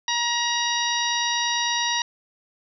harmonic tone, 949 Hz, A#5, 31 cents sharp, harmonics 1 / 2 / 3 / 4 / 5 / 6, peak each -27 / -28 / -30 / -27 / -33 / -29 dBFS, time 0.08-2.02 s, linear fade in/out 2 ms, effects none

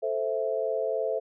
sine chord, A minor, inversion none, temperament equal, 440 / 523.3 / 659.3 Hz, A4 / C5 / E5, 0 / 0 / 0 cents, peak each -30 dBFS, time 0.02-1.2 s, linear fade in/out 20 ms, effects none

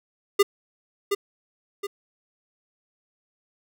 square tone with echo, 402.3 Hz, G4, 45 cents sharp, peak -14 dBFS, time 0.39-0.43 s, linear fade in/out 10 ms, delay 720 ms, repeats 2, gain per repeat -7 dB, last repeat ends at 1.87 s, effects none

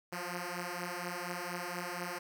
5% pulse beating tone pair, 174.61 / 178.81 Hz, F3 / F3, 0 / +41 cents, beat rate 4.2 Hz, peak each -29 dBFS, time 0.12-2.19 s, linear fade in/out 10 ms, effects none

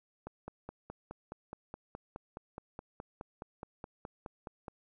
click train, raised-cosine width 1 ms, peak -28 dBFS, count 22, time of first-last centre 0.27-4.682 s, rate 4.76 Hz, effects none

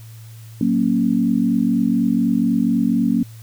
sine chord, F# major, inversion none, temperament equal, 185 / 233.1 / 277.2 Hz, F#3 / A#3 / C#4, 0 / 0 / 0 cents, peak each -21 / -17 / -20 dBFS, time 0.61-3.23 s, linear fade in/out 2 ms, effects added 112 Hz sine -36 dBFS peak until 3.42 s + white hiss -49 dBFS RMS until 3.42 s

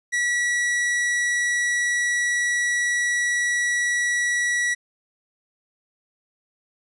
45% pulse tone, 1937 Hz, B6, 34 cents flat, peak -20 dBFS, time 0.12-4.75 s, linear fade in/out 20 ms, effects resampled to 24000 Hz + 10-bit

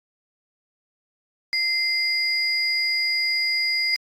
sine tone pair together, 2081 / 4881 Hz, C7 / D#8, -10 / -34 cents, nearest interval octave + minor third, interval 1476 cents, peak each -22 dBFS, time 1.53-3.96 s, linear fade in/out 0 ms, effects tanh soft clip ceiling -14 dBFS + AAC 48 kbps

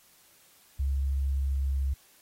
sine tone with pitch glide, 68.4 to 67.89 Hz, C#2 to C#2, -23 to -35 cents, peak -25 dBFS, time 0.79-1.94 s, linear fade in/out 10 ms, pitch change -12 cents, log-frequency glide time 1.31-1.81 s, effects white hiss -60 dBFS RMS until 2.21 s + AAC 48 kbps

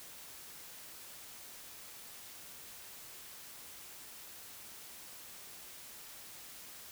silence, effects white hiss -51 dBFS RMS until 6.91 s

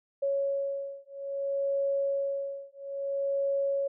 sine beating tone pair, 554.4 / 555 Hz, C#5 / C#5, 0 / +2 cents, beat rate 0.6 Hz, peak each -31 dBFS, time 0.22-3.88 s, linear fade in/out 10 ms, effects none

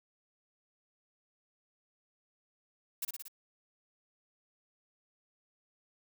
blue noise with echo, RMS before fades -35 dBFS, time 3.02-3.05 s, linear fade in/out 5 ms, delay 58 ms, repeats 4, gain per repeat -3 dB, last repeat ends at 3.282 s, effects none

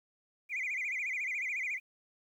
sine tone with vibrato, 2217 Hz, C#7, in tune, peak -31 dBFS, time 0.49-1.8 s, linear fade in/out 50 ms, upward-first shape sine, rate 14 Hz, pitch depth 180 cents each way, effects tanh soft clip ceiling -30 dBFS + 11-bit

